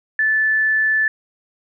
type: tone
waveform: sine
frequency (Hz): 1748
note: A6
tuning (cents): -12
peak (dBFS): -14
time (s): 0.19-1.08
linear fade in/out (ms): 2
effects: none